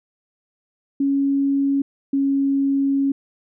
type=tone pair in turn; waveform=sine; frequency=277.2 / 275.6 Hz; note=C#4 / C#4; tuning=0 / -10 cents; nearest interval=unison; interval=10 cents; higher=first; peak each=-16 dBFS; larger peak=neither; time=1-1.82 / 2.13-3.12 s; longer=second; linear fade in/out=5 ms; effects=none